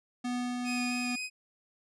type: tone with tremolo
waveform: square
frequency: 246.2 Hz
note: B3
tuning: 5 cents flat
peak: -31 dBFS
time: 0.24-1.16 s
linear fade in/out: 10 ms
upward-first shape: triangle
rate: 2.2 Hz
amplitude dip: 25%
type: tone with vibrato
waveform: sawtooth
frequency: 2489 Hz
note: D#7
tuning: in tune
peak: -31 dBFS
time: 0.64-1.3 s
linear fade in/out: 50 ms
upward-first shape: square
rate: 3.7 Hz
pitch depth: 13 cents each way
effects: resampled to 22050 Hz